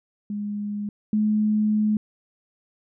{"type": "tone pair in turn", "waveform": "sine", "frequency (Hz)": [206.4, 212.9], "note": ["G#3", "G#3"], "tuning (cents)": [-10, 43], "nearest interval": "minor second", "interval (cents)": 53, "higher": "second", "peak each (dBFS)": [-26, -18], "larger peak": "second", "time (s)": [[0.3, 0.89], [1.13, 1.97]], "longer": "second", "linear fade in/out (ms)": 2, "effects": []}